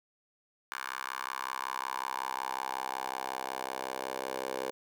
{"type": "tone with high-pass filter sweep", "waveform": "10% pulse", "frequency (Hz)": 65.41, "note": "C2", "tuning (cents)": 0, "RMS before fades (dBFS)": -37, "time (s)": [0.72, 4.71], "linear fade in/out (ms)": 0, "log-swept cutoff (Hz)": [1300, 530], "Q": 3.7, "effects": []}